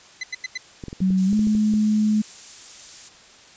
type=tone bursts; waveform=sawtooth; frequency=2029 Hz; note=B6; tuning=46 cents sharp; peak=-22 dBFS; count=4; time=0.21-0.577 s; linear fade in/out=5 ms; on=25 ms; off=89 ms
type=clicks; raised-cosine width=3 ms; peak=-20 dBFS; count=10; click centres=0.838 / 0.883 / 0.929 / 1.005 / 1.105 / 1.33 / 1.393 / 1.471 / 1.551 / 1.738 s
type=tone with pitch glide; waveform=sine; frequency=188 to 213.5 Hz; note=F#3 to G#3; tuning=+28 to +48 cents; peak=-16 dBFS; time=1.01-2.22 s; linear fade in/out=10 ms; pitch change=+220 cents; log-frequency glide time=1.26-1.35 s
type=noise; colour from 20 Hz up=violet; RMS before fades=-33 dBFS; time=1.17-3.09 s; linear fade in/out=10 ms
effects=white hiss -48 dBFS RMS until 3.56 s + resampled to 16000 Hz